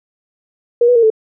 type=tone with pitch steps; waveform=sine; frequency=476.2 / 490.7 / 463.9 / 438.6 Hz; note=A#4 / B4 / A#4 / A4; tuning=+37 / -11 / -8 / -6 cents; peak=-7 dBFS; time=0.81-1.102 s; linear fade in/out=5 ms; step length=73 ms; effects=none